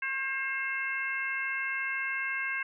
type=harmonic tone with a mistuned harmonic; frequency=534 Hz; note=C5; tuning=35 cents sharp; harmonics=2 / 3 / 4 / 5; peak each=-41 / -33 / -34 / -38 dBFS; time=0.02-2.63 s; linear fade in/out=5 ms; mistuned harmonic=2; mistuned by=+19 cents; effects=none